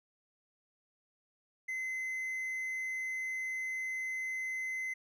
triangle tone, 2051 Hz, C7, 35 cents flat, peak -33 dBFS, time 1.68-4.94 s, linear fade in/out 10 ms, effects none

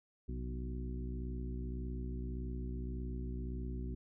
harmonic tone with a mistuned harmonic, 61.74 Hz, B1, in tune, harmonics 1 / 2 / 3 / 4 / 5 / 6, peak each -39 / -46 / -49 / -47 / -54 / -51 dBFS, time 0.28-3.95 s, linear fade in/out 10 ms, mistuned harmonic 2, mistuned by +85 cents, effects none

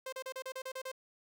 sawtooth tone bursts, 523 Hz, C5, 1 cent flat, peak -35 dBFS, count 9, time 0.06-0.917 s, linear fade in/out 5 ms, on 65 ms, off 34 ms, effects none

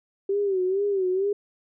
sine tone with vibrato, 386.7 Hz, G4, 24 cents flat, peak -21 dBFS, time 0.29-1.33 s, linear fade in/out 5 ms, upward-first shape sine, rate 2.2 Hz, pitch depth 98 cents each way, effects none

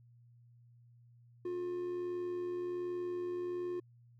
triangle tone with amplitude modulation, 356 Hz, F4, 33 cents sharp, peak -32 dBFS, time 1.45-3.8 s, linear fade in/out 5 ms, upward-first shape sine, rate 81.3 Hz, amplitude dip 35%, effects added 119 Hz sine -59 dBFS peak until 4.19 s

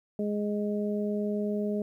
harmonic tone, 207.7 Hz, G#3, in tune, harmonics 1 / 2 / 3, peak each -29 / -32 / -36 dBFS, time 0.19-1.82 s, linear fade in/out 2 ms, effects 11-bit

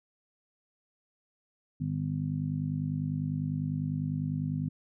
harmonic tone, 50 Hz, G1, 35 cents sharp, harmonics 2 / 3 / 4 / 5, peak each -38 / -31 / -39 / -35 dBFS, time 1.8-4.69 s, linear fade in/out 10 ms, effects none

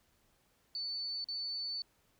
sine tone with dropouts, 4495 Hz, C#8, 23 cents sharp, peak -36 dBFS, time 0.75-1.82 s, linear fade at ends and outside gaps 1 ms, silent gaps 1.243-1.286 s, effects pink hiss -72 dBFS RMS until 2.19 s

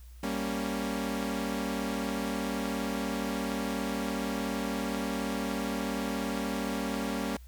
sawtooth chord, G diminished, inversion none, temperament equal, 196 / 233.1 / 277.2 Hz, G3 / Bb3 / Db4, 0 / 0 / 0 cents, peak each -31 dBFS, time 0.23-7.37 s, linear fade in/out 5 ms, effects added 60 Hz sine -46 dBFS peak until 7.47 s + white hiss -62 dBFS RMS until 7.47 s

